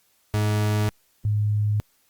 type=tone pair in turn; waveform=40% pulse / sine; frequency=105.5 / 104.9 Hz; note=G#2 / G#2; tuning=+28 / +18 cents; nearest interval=unison; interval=10 cents; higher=first; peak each=-19 dBFS; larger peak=neither; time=0.34-0.89 / 1.25-1.8 s; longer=neither; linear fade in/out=0 ms; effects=white hiss -64 dBFS RMS until 2.09 s + Opus 48 kbps